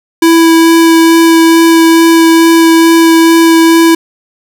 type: tone with vibrato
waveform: square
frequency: 329.6 Hz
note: E4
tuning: in tune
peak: -3 dBFS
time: 0.22-3.95 s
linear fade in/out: 5 ms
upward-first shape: sine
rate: 2.3 Hz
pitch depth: 8 cents each way
effects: none